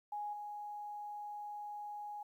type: tone with level steps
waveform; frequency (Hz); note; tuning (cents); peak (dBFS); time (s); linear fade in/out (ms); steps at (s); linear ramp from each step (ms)
sine; 830.6; G#5; 0; -38 / -42; 0.12-2.23; 5; 0.33; 2
effects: 12-bit